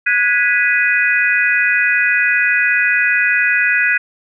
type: chord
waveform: sine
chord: G# minor seventh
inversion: third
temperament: equal with one note detuned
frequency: 1463.8 / 1661.2 / 1975.5 / 2489 Hz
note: F#6 / G#6 / B6 / D#7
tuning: -19 / 0 / 0 / 0 cents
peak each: -17 dBFS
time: 0.06-3.98 s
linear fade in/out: 10 ms
effects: none